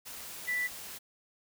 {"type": "tone in noise", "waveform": "sine", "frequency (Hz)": 1975.5, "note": "B6", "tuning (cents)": 0, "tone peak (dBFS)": -29, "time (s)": [0.47, 0.68], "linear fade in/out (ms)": 20, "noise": "white", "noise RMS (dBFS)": -44, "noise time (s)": [0.05, 0.99], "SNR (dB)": 12, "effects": []}